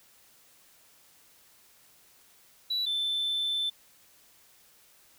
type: tone pair in turn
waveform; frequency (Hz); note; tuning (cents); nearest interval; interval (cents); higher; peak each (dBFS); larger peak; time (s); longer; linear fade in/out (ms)
sine; 3938 / 3532; B7 / A7; -6 / +6; major second; 188; first; -25; neither; 2.7-2.86 / 2.86-3.7; second; 10
effects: tanh soft clip ceiling -25 dBFS + white hiss -60 dBFS RMS until 5.18 s